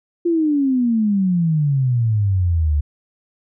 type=exponential sweep; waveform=sine; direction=down; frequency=349.2 to 71.4 Hz; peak=-14 dBFS; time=0.25-2.81 s; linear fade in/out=10 ms; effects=none